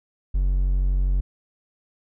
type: tone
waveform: triangle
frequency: 46.25 Hz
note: F#1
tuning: in tune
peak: -16 dBFS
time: 0.34-1.21 s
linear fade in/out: 10 ms
effects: none